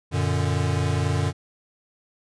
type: chord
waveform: square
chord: Gb augmented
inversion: none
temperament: equal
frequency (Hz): 92.5 / 116.54 / 146.83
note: Gb2 / Bb2 / D3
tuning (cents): 0 / 0 / 0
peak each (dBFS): -25 / -28 / -26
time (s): 0.11-1.33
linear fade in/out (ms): 50
effects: resampled to 22050 Hz